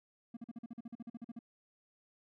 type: tone bursts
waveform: triangle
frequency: 233.1 Hz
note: A#3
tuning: in tune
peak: -40 dBFS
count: 15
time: 0.34-1.391 s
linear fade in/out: 5 ms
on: 29 ms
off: 44 ms
effects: none